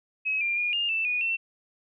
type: tone with pitch steps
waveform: sine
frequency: 2557 / 2388 / 2431 / 2820 / 2654 / 2463 / 2696 Hz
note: D#7 / D7 / D#7 / F7 / E7 / D#7 / E7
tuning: +47 / +28 / -41 / +16 / +11 / -18 / +38 cents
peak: -24 dBFS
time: 0.25-1.37 s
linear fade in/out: 20 ms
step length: 160 ms
effects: none